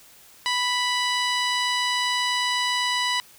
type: tone with low-pass filter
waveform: 15% pulse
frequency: 987.8 Hz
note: B5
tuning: in tune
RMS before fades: -24 dBFS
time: 0.46-3.2 s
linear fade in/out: 0 ms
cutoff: 6600 Hz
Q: 2.1
effects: white hiss -51 dBFS RMS until 3.38 s